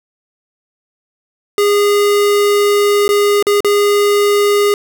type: tone with dropouts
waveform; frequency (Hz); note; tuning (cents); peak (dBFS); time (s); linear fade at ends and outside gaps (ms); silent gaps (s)
square; 409.5; G#4; -24; -10; 1.58-4.74; 1; 3.08-3.09 / 3.426-3.468 / 3.605-3.646
effects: none